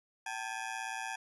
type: ring-modulated tone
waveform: 20% pulse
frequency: 830.6 Hz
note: G#5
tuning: in tune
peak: -29 dBFS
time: 0.26-1.16 s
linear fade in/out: 5 ms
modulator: 58.6 Hz
effects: resampled to 24000 Hz + 11-bit